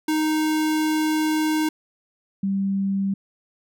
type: tone pair in turn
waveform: square / sine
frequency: 310.6 / 195.67 Hz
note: D#4 / G3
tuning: -3 / -3 cents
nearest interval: minor sixth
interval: 800 cents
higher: first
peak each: -20 dBFS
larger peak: neither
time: 0.08-1.69 / 2.43-3.14 s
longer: first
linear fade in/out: 5 ms
effects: none